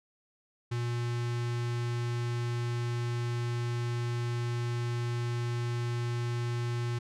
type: tone with notch filter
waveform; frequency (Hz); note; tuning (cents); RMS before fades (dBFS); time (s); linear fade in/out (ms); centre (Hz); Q
square; 119.4; A#2; +42; -32; 0.71-6.99; 10; 630; 1.8
effects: low-pass 7000 Hz 12 dB/octave